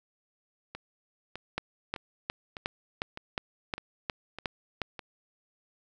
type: two click trains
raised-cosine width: 0.3 ms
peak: -14 / -23 dBFS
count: 10 / 8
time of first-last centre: 1.58-4.817 / 0.75-4.992 s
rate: 2.78 / 1.65 Hz
effects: none